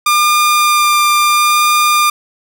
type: tone with vibrato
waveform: sawtooth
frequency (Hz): 1200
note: D6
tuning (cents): +37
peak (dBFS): -5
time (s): 0.06-2.1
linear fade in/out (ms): 5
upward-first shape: sine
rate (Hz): 0.74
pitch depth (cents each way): 9
effects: none